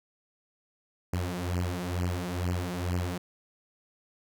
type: beating tone pair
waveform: sawtooth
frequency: 88 / 90.2 Hz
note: F2 / F#2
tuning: +14 / -44 cents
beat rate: 2.2 Hz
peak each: -28 dBFS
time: 1.13-3.18 s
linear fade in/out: 5 ms
effects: none